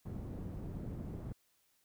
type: low-pass noise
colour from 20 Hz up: white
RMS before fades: -43 dBFS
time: 0.05-1.33 s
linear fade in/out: 10 ms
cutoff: 190 Hz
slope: 12 dB/octave
effects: white hiss -74 dBFS RMS until 1.84 s